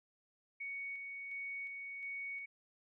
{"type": "tone with tremolo", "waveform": "sine", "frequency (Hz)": 2230, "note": "C#7", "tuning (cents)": 10, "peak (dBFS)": -40, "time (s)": [0.6, 2.46], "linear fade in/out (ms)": 10, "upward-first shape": "square", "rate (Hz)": 1.4, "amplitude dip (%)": 30, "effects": []}